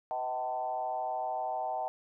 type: tone with frequency modulation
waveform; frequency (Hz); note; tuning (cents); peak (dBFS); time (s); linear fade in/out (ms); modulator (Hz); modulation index
sine; 761; F#5; +48; -31; 0.11-1.88; 0; 127; 1.1
effects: none